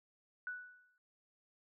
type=tone with exponential decay; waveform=sine; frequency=1480 Hz; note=F#6; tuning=in tune; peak=-37 dBFS; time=0.47-0.98 s; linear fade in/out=1 ms; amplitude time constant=110 ms; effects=none